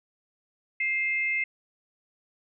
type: tone pair together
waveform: sine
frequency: 2100 / 2599 Hz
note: C7 / E7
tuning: +6 / -25 cents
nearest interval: major third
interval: 369 cents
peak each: -25 / -32 dBFS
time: 0.8-1.44 s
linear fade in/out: 5 ms
effects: none